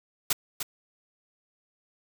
white noise with echo, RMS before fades -24 dBFS, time 0.3-0.33 s, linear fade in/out 5 ms, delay 300 ms, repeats 1, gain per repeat -8 dB, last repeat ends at 0.63 s, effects none

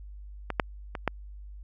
clicks, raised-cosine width 0.5 ms, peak -15 / -6 / -18 / -9 dBFS, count 4, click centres 0.503 / 0.598 / 0.952 / 1.077 s, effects added 50 Hz sine -41 dBFS peak until 1.63 s + AAC 48 kbps

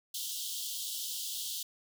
pink high-pass noise, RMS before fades -38 dBFS, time 0.14-1.63 s, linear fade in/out 5 ms, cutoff 3000 Hz, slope 96 dB/octave, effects none

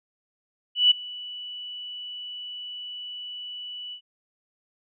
sine tone with ADSR envelope, 2960 Hz, F#7, in tune, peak -12 dBFS, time 0.75-4.01 s, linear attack 160 ms, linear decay 10 ms, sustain -22 dB, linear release 83 ms, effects none

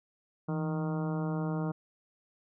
harmonic tone with a mistuned harmonic, 155.2 Hz, D#3, 4 cents flat, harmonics 1 / 2 / 3 / 4 / 5 / 6 / 7 / 8 / 9, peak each -31 / -37 / -41 / -43 / -45 / -47 / -48 / -49 / -50 dBFS, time 0.48-1.72 s, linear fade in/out 10 ms, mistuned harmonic 1, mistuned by +86 cents, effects none

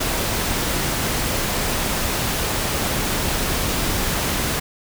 pink noise, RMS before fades -22 dBFS, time 0-4.6 s, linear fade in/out 10 ms, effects none

